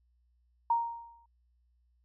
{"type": "tone with exponential decay", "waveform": "sine", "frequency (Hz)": 932.3, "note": "A#5", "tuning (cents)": 0, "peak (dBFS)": -22, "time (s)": [0.7, 1.26], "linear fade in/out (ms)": 5, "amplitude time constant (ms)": 120, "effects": ["added 60 Hz sine -67 dBFS peak until 2.04 s"]}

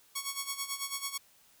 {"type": "tone with tremolo", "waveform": "5% pulse", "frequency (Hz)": 1109, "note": "C#6", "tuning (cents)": 0, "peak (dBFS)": -20, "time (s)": [0.15, 1.18], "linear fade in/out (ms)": 10, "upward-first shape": "sine", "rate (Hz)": 9.1, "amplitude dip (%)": 75, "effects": ["white hiss -63 dBFS RMS until 1.6 s"]}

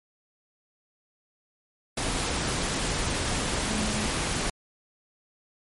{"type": "tone in noise", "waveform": "sine", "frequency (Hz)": 212.6, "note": "G#3", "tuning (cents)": 41, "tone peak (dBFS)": -29, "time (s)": [3.69, 4.07], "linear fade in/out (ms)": 5, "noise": "pink", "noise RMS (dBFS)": -28, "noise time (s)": [1.97, 4.5], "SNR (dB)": -4, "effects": ["MP3 48 kbps"]}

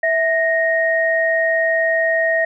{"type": "tone pair together", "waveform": "sine", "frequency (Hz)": [654, 1864.7], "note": ["E5", "A#6"], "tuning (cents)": [-14, 0], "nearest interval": "octave + tritone", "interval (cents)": 1814, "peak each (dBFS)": -17, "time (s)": [0.03, 2.45], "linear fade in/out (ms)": 5, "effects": []}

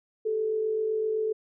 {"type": "tone pair together", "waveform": "sine", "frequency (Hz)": [390, 437.8], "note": ["G4", "A4"], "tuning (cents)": [-9, -9], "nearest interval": "major second", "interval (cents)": 200, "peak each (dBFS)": [-35, -25], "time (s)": [0.25, 1.33], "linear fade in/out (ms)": 10, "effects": []}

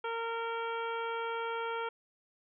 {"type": "harmonic tone", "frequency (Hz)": 459.7, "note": "A#4", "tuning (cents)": -24, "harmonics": [1, 2, 3, 4, 5, 6, 7], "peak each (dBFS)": [-37, -38, -39, -52, -46, -52, -49], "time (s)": [0.04, 1.89], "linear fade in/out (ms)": 5, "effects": []}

